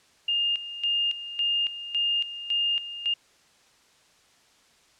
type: tone with tremolo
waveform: sine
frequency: 2821 Hz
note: F7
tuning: 17 cents sharp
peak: -22 dBFS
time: 0.28-3.14 s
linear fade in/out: 5 ms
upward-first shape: square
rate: 1.8 Hz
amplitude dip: 75%
effects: white hiss -60 dBFS RMS until 4.99 s + low-pass 7000 Hz 12 dB/octave